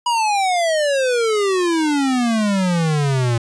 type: exponential sweep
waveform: square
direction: down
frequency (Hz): 977 to 114.8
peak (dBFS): -16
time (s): 0.06-3.38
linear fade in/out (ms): 5
effects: resampled to 22050 Hz